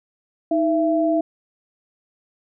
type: tone pair together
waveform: sine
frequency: 315.7 / 669 Hz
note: D#4 / E5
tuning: +25 / +25 cents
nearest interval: octave + minor second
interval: 1300 cents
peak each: -19 dBFS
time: 0.51-1.21 s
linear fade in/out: 5 ms
effects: none